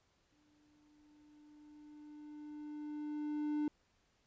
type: tone with exponential growth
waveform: triangle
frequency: 298.8 Hz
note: D4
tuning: 30 cents sharp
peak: -30 dBFS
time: 0.32-3.68 s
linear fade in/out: 2 ms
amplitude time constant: 730 ms
effects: pink hiss -75 dBFS RMS until 4.26 s + resampled to 16000 Hz